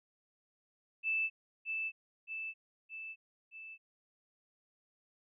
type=tone with echo; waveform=sine; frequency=2637 Hz; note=E7; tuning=in tune; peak=-30 dBFS; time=1.03-1.3 s; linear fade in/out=50 ms; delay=620 ms; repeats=4; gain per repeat=-4 dB; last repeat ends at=3.78 s; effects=none